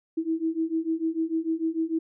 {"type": "beating tone pair", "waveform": "sine", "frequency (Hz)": [320.7, 327.4], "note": ["E4", "E4"], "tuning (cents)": [-48, -12], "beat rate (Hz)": 6.7, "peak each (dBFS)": [-28, -27], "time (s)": [0.17, 1.99], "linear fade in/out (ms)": 10, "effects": []}